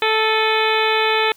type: harmonic tone with a mistuned harmonic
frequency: 438.9 Hz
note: A4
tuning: 4 cents flat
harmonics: 1 / 2 / 3 / 4 / 5 / 6 / 7 / 8 / 9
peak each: -20 / -21 / -24 / -24 / -25 / -24 / -28 / -25 / -30 dBFS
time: 0.02-1.32 s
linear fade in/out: 2 ms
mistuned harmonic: 6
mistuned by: -74 cents
effects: white hiss -51 dBFS RMS until 1.36 s